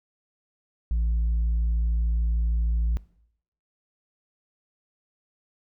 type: tone with tanh clipping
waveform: sine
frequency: 56.6 Hz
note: A1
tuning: 50 cents sharp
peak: -22 dBFS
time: 0.91-2.97 s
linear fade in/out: 0 ms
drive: 2 dB
effects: noise-tail reverb RT60 0.7 s tail -20 dB re dry